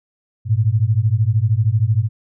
sine beating tone pair, 103.1 / 116.1 Hz, G#2 / A#2, -12 / -7 cents, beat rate 13 Hz, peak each -16 dBFS, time 0.45-2.09 s, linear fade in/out 50 ms, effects none

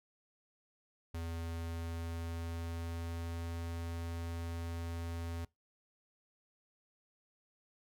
square tone with pitch glide, 83.2 to 84.12 Hz, E2 to E2, +17 to +36 cents, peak -39 dBFS, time 1.14-5.45 s, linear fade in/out 5 ms, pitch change +19 cents, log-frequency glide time 1.41-3.53 s, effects noise-tail reverb RT60 0.2 s tail -23 dB re dry

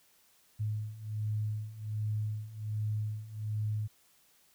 sine beating tone pair, 106.1 / 107.4 Hz, G#2 / A2, +38 / -41 cents, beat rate 1.3 Hz, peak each -37 / -34 dBFS, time 0.59-3.88 s, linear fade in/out 20 ms, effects white hiss -66 dBFS RMS until 4.54 s

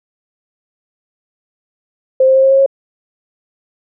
sine tone with pitch steps, 523.3 / 527.5 / 531.8 / 536.2 / 540.5 / 544.9 Hz, C5 / C5 / C5 / C5 / C#5 / C#5, 0 / +14 / +28 / +42 / -44 / -30 cents, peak -6 dBFS, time 2.2-2.662 s, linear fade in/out 5 ms, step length 77 ms, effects none

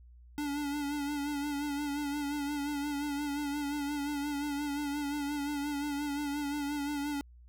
square tone with vibrato, 288.8 Hz, D4, 29 cents flat, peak -33 dBFS, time 0.38-7.21 s, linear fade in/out 0 ms, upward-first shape sine, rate 5.7 Hz, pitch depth 44 cents each way, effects added 60 Hz sine -52 dBFS peak until 7.48 s

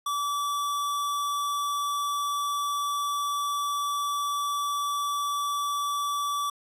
square tone, 1154 Hz, D6, 31 cents flat, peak -27 dBFS, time 0.06-6.5 s, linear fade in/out 5 ms, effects resampled to 32000 Hz

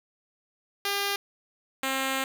5% pulse tone pair in turn, 401.2 / 266.8 Hz, G4 / C4, +40 / +34 cents, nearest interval perfect fifth, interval 706 cents, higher first, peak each -15 dBFS, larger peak neither, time 0.85-1.16 / 1.83-2.24 s, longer second, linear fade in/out 2 ms, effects none

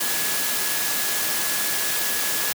sine tone in noise, 1688 Hz, G#6, 28 cents sharp, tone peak -33 dBFS, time 0-2.53 s, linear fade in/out 10 ms, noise white, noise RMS -24 dBFS, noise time 0-2.53 s, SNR -12 dB, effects high-pass 150 Hz 12 dB/octave

